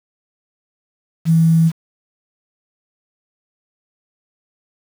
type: tone with quantisation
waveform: sine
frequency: 163.5 Hz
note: E3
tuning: 14 cents flat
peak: -9 dBFS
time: 1.25-1.72 s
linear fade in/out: 50 ms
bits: 6
effects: none